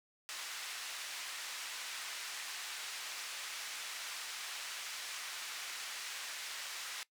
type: band-pass noise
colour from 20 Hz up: pink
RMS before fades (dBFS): -44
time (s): 0.29-7.03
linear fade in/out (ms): 0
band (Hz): 1600 to 8400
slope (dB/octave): 12
effects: noise-tail reverb RT60 0.1 s tail -20 dB re dry